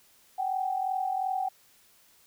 sine tone pair together, 754.2 / 797 Hz, F#5 / G5, +33 / +28 cents, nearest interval minor second, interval 95 cents, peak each -28 / -33 dBFS, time 0.38-1.49 s, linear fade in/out 10 ms, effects white hiss -61 dBFS RMS until 2.26 s

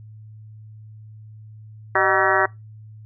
harmonic tone with a mistuned harmonic, 190.7 Hz, G3, 47 cents flat, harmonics 2 / 3 / 4 / 5 / 6 / 7 / 8 / 9 / 10, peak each -24 / -24 / -24 / -24 / -24 / -24 / -24 / -24 / -24 dBFS, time 1.95-2.46 s, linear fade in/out 5 ms, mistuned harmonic 3, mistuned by +110 cents, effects noise-tail reverb RT60 0.2 s tail -23 dB re dry + added 108 Hz sine -39 dBFS peak until 3.05 s

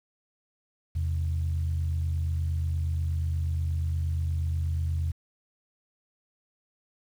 sine tone pair together, 82.41 / 130.81 Hz, E2 / C3, 0 / 0 cents, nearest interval minor sixth, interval 800 cents, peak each -25 / -34 dBFS, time 0.95-5.12 s, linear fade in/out 10 ms, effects tanh soft clip ceiling -18 dBFS + 9-bit

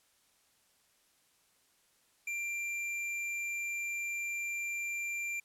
triangle tone with tanh clipping, 2370 Hz, D7, 15 cents sharp, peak -36 dBFS, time 2.27-5.4 s, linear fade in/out 5 ms, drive 16 dB, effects white hiss -70 dBFS RMS until 5.44 s + low-pass 12000 Hz 12 dB/octave

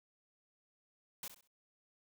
white noise with echo, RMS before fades -44 dBFS, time 1.23-1.28 s, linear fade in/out 2 ms, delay 65 ms, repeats 3, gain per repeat -11 dB, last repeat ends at 1.475 s, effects none

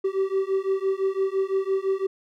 triangle beating tone pair, 383 / 388.9 Hz, G4 / G4, -40 / -14 cents, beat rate 5.9 Hz, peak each -23 dBFS, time 0.04-2.07 s, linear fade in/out 10 ms, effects none

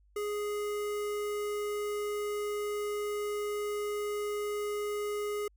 square tone with notch filter, 415.3 Hz, G#4, in tune, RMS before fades -34 dBFS, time 0.16-5.48 s, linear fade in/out 5 ms, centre 4100 Hz, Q 1.6, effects added 50 Hz sine -61 dBFS peak until 5.56 s

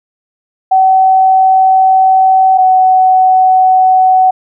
sine tone pair in turn, 759 / 749 Hz, F#5 / F#5, +44 / +21 cents, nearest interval unison, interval 23 cents, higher first, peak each -4 dBFS, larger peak neither, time 0.71-2.58 / 2.58-4.31 s, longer first, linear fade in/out 10 ms, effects none

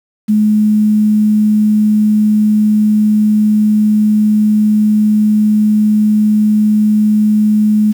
sine tone with quantisation, 212.5 Hz, G#3, 40 cents sharp, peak -7 dBFS, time 0.28-7.93 s, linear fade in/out 20 ms, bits 6, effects none

